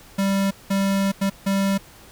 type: tone bursts at uneven times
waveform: square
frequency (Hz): 196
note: G3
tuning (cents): 0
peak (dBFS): -19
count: 4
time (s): 0.18-0.51 / 0.7-1.12 / 1.21-1.3 / 1.46-1.78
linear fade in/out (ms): 10
effects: pink hiss -47 dBFS RMS until 2.11 s